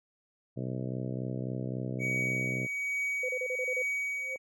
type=harmonic tone; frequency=63.7 Hz; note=C2; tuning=46 cents flat; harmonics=2 / 3 / 4 / 5 / 6 / 7 / 8 / 9 / 10; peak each=-35 / -39 / -41 / -43 / -45 / -46 / -47 / -48 / -49 dBFS; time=0.56-2.67 s; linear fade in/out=20 ms
type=tone with tremolo; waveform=triangle; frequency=2260 Hz; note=C#7; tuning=33 cents sharp; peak=-27 dBFS; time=1.99-4.38 s; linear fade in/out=50 ms; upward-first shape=triangle; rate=1.2 Hz; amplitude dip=45%
type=tone bursts; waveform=sine; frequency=508 Hz; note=B4; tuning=49 cents sharp; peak=-32 dBFS; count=7; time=3.23-3.823 s; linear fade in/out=5 ms; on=59 ms; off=30 ms
type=tone with exponential growth; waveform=sine; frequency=524 Hz; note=C5; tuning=2 cents sharp; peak=-35 dBFS; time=4.1-4.36 s; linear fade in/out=1 ms; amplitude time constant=56 ms
effects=none